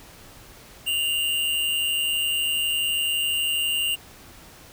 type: tone pair together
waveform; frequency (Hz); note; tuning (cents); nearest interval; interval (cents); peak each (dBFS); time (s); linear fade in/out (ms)
square; 2799 / 2951; F7 / F#7; +3 / -5; minor second; 92; -23 / -32; 0.86-3.96; 20
effects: pink hiss -47 dBFS RMS until 4.72 s